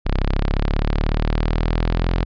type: exponential sweep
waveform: sawtooth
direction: up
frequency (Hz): 32.7 to 43.65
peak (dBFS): -13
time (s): 0.05-2.25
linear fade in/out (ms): 20
effects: resampled to 11025 Hz